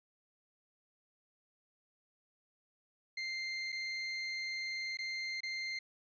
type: tone with dropouts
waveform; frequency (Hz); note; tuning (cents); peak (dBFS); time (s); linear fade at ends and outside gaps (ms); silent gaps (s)
30% pulse; 2093; C7; 0; -34; 3.17-5.79; 5; 3.721-3.725 / 4.972-4.987 / 5.406-5.432
effects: resampled to 16000 Hz